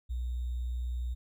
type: tone with sample-and-hold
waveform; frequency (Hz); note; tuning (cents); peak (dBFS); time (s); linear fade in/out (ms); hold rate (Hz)
sine; 61; B1; -21; -31; 0.09-1.15; 20; 3675
effects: none